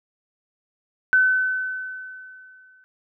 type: tone with exponential decay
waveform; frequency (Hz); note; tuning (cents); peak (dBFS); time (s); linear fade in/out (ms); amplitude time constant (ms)
sine; 1516; F#6; +42; -12; 1.13-2.84; 0; 370
effects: none